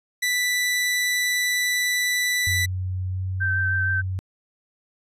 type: tone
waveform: sawtooth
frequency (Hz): 1978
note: B6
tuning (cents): +2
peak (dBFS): -17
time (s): 0.22-2.66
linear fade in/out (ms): 10
type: tone with pitch glide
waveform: sine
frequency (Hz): 92.5 to 93.57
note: F#2 to F#2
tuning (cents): 0 to +20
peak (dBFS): -24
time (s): 2.47-4.19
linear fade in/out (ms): 0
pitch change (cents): +20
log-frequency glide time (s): 3.1-3.21
type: tone with vibrato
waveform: sine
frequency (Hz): 1554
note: G6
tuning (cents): -16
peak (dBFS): -21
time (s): 3.4-4.02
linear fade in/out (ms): 20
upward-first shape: triangle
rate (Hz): 6.4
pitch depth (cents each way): 20
effects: resampled to 32000 Hz